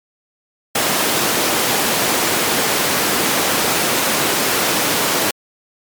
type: high-pass noise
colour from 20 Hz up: pink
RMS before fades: -17 dBFS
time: 0.75-5.31 s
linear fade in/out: 5 ms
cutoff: 250 Hz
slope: 12 dB/octave
effects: MP3 96 kbps

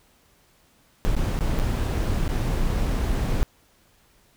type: noise with dropouts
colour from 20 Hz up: brown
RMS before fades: -23 dBFS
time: 1.05-3.43 s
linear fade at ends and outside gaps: 0 ms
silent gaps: 1.152-1.165 / 1.39-1.408 / 1.59-1.598 / 2.279-2.29 s
effects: pink hiss -60 dBFS RMS until 4.36 s

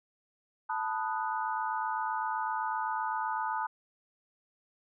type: chord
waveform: sine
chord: B dominant seventh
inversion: third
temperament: equal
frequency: 880 / 987.8 / 1244.5 / 1480 Hz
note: A5 / B5 / D#6 / F#6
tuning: 0 / 0 / 0 / 0 cents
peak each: -33 / -36 / -37 / -39 dBFS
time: 0.69-3.67 s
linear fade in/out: 10 ms
effects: none

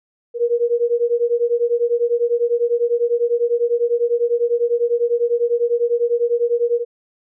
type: beating tone pair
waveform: sine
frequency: 470.1 / 480.1 Hz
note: A#4 / B4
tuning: +15 / -49 cents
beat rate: 10 Hz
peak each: -18 dBFS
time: 0.34-6.85 s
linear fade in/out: 50 ms
effects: none

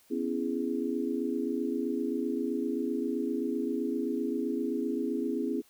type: chord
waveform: sine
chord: C# minor seventh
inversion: third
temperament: just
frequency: 249.5 / 277.2 / 332.6 / 415.8 Hz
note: B3 / C#4 / E4 / G#4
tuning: +18 / 0 / +16 / +2 cents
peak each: -33 / -34 / -34 / -35 dBFS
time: 0.1-5.62 s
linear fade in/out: 20 ms
effects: white hiss -63 dBFS RMS until 5.69 s

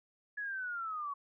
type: linear sweep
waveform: sine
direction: down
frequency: 1700 to 1108.7 Hz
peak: -36 dBFS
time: 0.37-1.14 s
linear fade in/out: 10 ms
effects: none

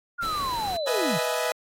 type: linear sweep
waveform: sine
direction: down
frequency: 1431 to 130.81 Hz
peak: -26 dBFS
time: 0.18-1.19 s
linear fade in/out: 20 ms
type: noise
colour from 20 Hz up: pink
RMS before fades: -38 dBFS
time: 0.22-0.77 s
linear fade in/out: 5 ms
type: tone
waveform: sine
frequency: 4008 Hz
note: B7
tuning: 25 cents sharp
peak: -35 dBFS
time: 0.23-1.23 s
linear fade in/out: 5 ms
type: chord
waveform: sawtooth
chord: E major seventh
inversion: second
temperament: equal with one note detuned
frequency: 493.9 / 622.3 / 659.3 / 840.7 Hz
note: B4 / D#5 / E5 / G#5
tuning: 0 / 0 / 0 / +21 cents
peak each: -25 / -25 / -28 / -29 dBFS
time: 0.87-1.52 s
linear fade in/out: 2 ms
effects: AAC 48 kbps

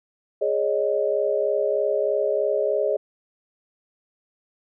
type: chord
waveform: sine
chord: Ab suspended fourth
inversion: none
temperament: equal with one note detuned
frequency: 415.3 / 554.4 / 617.6 Hz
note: Ab4 / Db5 / Eb5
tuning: 0 / 0 / -13 cents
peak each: -24 dBFS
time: 0.41-2.97 s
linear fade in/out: 10 ms
effects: none

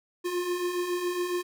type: beating tone pair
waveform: square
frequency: 349.2 / 356.4 Hz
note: F4 / F4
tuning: 0 / +35 cents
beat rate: 7.2 Hz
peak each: -36 / -29 dBFS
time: 0.24-1.43 s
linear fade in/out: 20 ms
effects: none

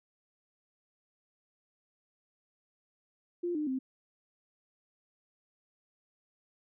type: tone with pitch steps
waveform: sine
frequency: 349.2 / 302.2 / 261.6 Hz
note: F4 / D4 / C4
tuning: 0 / +50 / 0 cents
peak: -30 dBFS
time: 3.43-3.79 s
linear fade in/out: 10 ms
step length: 120 ms
effects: none

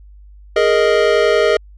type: chord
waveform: square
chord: Ab suspended second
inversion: none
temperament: equal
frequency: 415.3 / 466.2 / 622.3 Hz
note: Ab4 / Bb4 / Eb5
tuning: 0 / 0 / 0 cents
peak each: -16 dBFS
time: 0.56-1.57 s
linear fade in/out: 5 ms
effects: added 50 Hz sine -38 dBFS peak until 1.77 s + low-pass 4000 Hz 12 dB/octave

